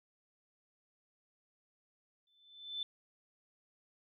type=tone with exponential growth; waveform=sine; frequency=3525 Hz; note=A7; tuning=2 cents sharp; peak=-34 dBFS; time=2.27-2.83 s; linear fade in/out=2 ms; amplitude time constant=120 ms; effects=none